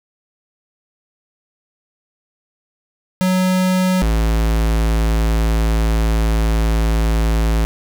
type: tone pair in turn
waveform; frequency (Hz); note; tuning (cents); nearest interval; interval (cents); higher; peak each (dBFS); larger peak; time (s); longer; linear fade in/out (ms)
square; 185 / 55.1; F#3 / A1; 0 / +3; octave + major sixth; 2097; first; -14 / -14; neither; 3.21-4.02 / 4.02-7.65; second; 0
effects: none